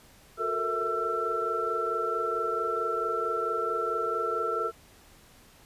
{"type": "tone cluster", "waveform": "sine", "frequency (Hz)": [363, 441.1, 465.6, 655, 1341], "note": ["F#4", "A4", "A#4", "E5", "E6"], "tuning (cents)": [-33, 4, -2, -11, 29], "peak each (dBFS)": [-38, -33, -34, -38, -29], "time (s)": [0.37, 4.72], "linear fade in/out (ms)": 50, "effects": ["pink hiss -56 dBFS RMS until 5.65 s", "resampled to 32000 Hz"]}